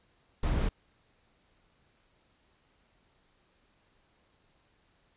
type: noise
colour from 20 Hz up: brown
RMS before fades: -28 dBFS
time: 0.43-0.69 s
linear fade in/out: 5 ms
effects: pink hiss -69 dBFS RMS until 5.16 s + resampled to 8000 Hz